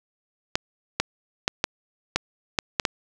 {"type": "clicks", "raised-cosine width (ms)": 0.2, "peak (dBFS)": -3, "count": 8, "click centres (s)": [0.555, 1, 1.479, 1.641, 2.16, 2.588, 2.798, 2.852], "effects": []}